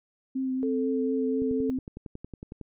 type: tone with vibrato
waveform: sine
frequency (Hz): 261.6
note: C4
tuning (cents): 0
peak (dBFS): -26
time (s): 0.35-1.79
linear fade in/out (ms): 10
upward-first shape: triangle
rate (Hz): 4.1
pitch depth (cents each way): 23
type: tone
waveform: sine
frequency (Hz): 440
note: A4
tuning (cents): 0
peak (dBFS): -28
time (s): 0.63-1.7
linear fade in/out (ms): 0
type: click train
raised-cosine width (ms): 3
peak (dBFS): -26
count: 14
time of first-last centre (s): 1.42-2.613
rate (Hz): 10.9
effects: none